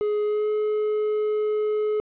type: tone with pitch glide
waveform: triangle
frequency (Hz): 419.1 to 425.2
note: G#4 to G#4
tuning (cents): +16 to +41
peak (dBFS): -19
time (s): 0.01-2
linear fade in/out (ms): 0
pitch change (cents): +25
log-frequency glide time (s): 0.24-0.49
effects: resampled to 8000 Hz + 10-bit